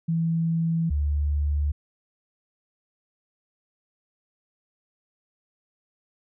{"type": "tone pair in turn", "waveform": "sine", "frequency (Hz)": [164.81, 73.1], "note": ["E3", "D2"], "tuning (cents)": [0, -7], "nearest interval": "octave + major second", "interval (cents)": 1407, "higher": "first", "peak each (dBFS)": -21, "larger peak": "neither", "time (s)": [[0.08, 0.9], [0.9, 1.72]], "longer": "neither", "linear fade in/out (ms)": 10, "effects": []}